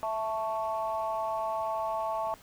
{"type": "chord", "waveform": "sine", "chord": "A major", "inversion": "second", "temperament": "equal", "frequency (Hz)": [659.3, 880, 1108.7], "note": ["E5", "A5", "C#6"], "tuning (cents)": [0, 0, 0], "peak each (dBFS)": [-32, -32, -35], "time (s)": [0.03, 2.34], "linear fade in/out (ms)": 0, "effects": ["tanh soft clip ceiling -21 dBFS", "pink hiss -55 dBFS RMS until 2.42 s"]}